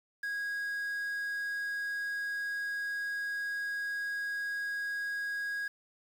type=tone with quantisation; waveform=triangle; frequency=1647 Hz; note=G#6; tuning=15 cents flat; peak=-31 dBFS; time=0.23-5.68 s; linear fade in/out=5 ms; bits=9; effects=none